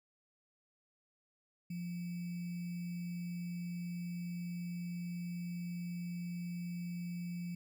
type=tone with sample-and-hold; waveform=sine; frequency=174.61 Hz; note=F3; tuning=in tune; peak=-38 dBFS; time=1.7-7.55 s; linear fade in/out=5 ms; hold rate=2450 Hz; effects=none